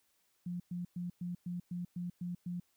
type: tone bursts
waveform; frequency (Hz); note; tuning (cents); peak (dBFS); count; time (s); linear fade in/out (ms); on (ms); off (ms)
sine; 176.3; F3; +17; -36; 9; 0.46-2.6; 5; 140; 110
effects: white hiss -75 dBFS RMS until 2.76 s

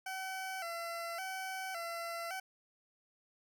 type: tone with vibrato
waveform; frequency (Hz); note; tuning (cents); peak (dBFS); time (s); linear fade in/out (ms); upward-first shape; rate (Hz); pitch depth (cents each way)
20% pulse; 717; F5; +45; -34; 0.06-2.4; 5; square; 0.89; 100
effects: none

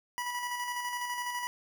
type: tone with tremolo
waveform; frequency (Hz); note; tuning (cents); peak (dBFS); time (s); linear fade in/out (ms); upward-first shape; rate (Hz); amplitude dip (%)
25% pulse; 977; B5; -19; -28; 0.18-1.47; 0; square; 12; 35
effects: none

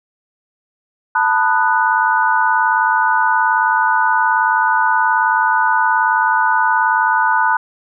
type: chord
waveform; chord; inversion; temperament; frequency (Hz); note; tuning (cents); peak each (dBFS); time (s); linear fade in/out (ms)
sine; B dominant seventh; third; just; 889 / 987.8 / 1234.7 / 1481.6; A5 / B5 / D#6 / F#6; +18 / 0 / -14 / +2; -16 / -17 / -22 / -16; 1.15-7.57; 5
effects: none

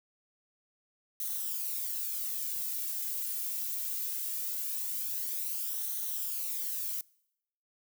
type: noise with flanger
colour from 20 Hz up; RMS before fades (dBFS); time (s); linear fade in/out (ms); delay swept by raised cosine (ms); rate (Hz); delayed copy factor
violet; -35; 1.2-7.01; 2; 0.4 to 2.4; 0.21; -0.55
effects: noise-tail reverb RT60 0.8 s tail -25 dB re dry

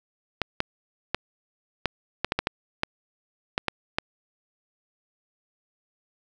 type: clicks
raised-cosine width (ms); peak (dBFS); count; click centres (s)
0.3; -7; 12; 0.417 / 0.604 / 1.146 / 1.857 / 2.246 / 2.321 / 2.39 / 2.471 / 2.834 / 3.579 / 3.683 / 3.985
effects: none

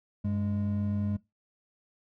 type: tone pair together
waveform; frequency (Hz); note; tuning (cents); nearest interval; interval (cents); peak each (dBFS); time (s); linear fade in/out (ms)
triangle; 97.27 / 206.1; G2 / G#3; -13 / -13; octave + minor second; 1300; -28; 0.24-1.17; 10
effects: noise-tail reverb RT60 0.2 s tail -20 dB re dry

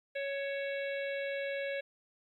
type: harmonic tone with a mistuned harmonic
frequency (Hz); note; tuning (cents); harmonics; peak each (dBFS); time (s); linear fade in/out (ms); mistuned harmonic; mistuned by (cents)
556; C#5; +5; 1 / 3 / 4 / 5 / 6 / 7; -35 / -42 / -43 / -47 / -53 / -52; 0.15-1.81; 10; 5; -56
effects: 12-bit

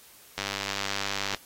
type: click train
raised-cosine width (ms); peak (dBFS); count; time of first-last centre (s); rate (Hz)
0.2; -12; 97; 0.38-1.347; 99.3
effects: white hiss -53 dBFS RMS until 1.45 s + AAC 48 kbps

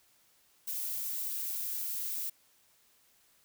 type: noise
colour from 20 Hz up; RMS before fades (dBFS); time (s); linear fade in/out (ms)
violet; -36; 0.67-2.3; 10
effects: white hiss -67 dBFS RMS until 3.44 s

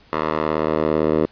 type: tone with band-pass filter sweep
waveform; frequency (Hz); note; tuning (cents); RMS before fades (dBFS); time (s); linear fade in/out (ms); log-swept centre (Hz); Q
10% pulse; 77.78; D#2; 0; -20; 0.13-1.26; 0; 990 to 440; 1.3
effects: pink hiss -52 dBFS RMS until 1.31 s + resampled to 11025 Hz

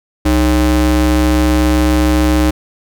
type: ring-modulated tone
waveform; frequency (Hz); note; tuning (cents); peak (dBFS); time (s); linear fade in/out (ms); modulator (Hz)
square; 120.4; B2; -44; -7; 0.25-2.51; 10; 187
effects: none

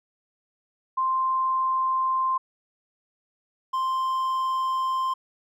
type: tone pair in turn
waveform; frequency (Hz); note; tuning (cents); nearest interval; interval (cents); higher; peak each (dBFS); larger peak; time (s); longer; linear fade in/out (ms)
sine / triangle; 1046.5 / 1046.5; C6 / C6; 0 / 0; unison; 0; neither; -21; neither; 0.97-2.38 / 3.73-5.14; neither; 10
effects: none

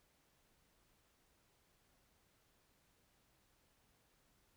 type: silence
effects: pink hiss -75 dBFS RMS until 4.56 s

